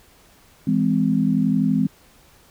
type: chord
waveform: sine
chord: E augmented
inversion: none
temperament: just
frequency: 164.81 / 206 / 257.5 Hz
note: E3 / G#3 / B#3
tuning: 0 / -14 / -28 cents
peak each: -22 / -20 / -20 dBFS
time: 0.67-1.87 s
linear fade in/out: 5 ms
effects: pink hiss -53 dBFS RMS until 2.5 s